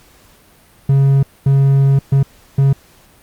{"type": "tone bursts at uneven times", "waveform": "triangle", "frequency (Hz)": 137.4, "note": "C#3", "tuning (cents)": -15, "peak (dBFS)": -6, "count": 4, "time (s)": [[0.89, 1.23], [1.46, 1.99], [2.12, 2.23], [2.58, 2.73]], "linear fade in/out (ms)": 5, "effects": ["pink hiss -48 dBFS RMS until 3.22 s", "Opus 48 kbps"]}